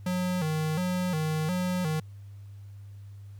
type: tone with vibrato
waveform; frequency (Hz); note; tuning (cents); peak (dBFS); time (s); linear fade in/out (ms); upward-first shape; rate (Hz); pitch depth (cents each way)
square; 168.3; E3; +36; -27; 0.06-2; 5; square; 1.4; 130
effects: added 100 Hz sine -42 dBFS peak until 3.39 s + pink hiss -66 dBFS RMS until 3.39 s